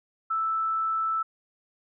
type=tone; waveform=sine; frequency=1318.5 Hz; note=E6; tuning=in tune; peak=-24 dBFS; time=0.3-1.23 s; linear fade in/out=10 ms; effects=none